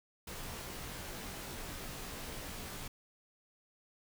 pink noise with comb filter, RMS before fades -44 dBFS, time 0.27-2.88 s, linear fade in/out 5 ms, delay 19 ms, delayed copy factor -0.95, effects none

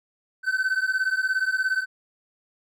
triangle beating tone pair, 1518 / 1535 Hz, F#6 / G6, +44 / -37 cents, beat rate 17 Hz, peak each -23 dBFS, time 0.43-1.86 s, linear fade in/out 50 ms, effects none

